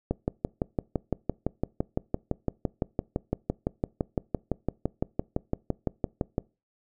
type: click train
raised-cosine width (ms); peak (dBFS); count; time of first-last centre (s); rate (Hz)
2; -12; 38; 0.11-6.381; 5.9
effects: noise-tail reverb RT60 0.3 s tail -24 dB re dry